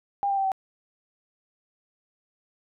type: tone with pitch steps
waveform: sine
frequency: 802 / 790 / 778.3 / 766.7 Hz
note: G5 / G5 / G5 / G5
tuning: +39 / +13 / -13 / -39 cents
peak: -22 dBFS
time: 0.23-0.518 s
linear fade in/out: 0 ms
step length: 72 ms
effects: none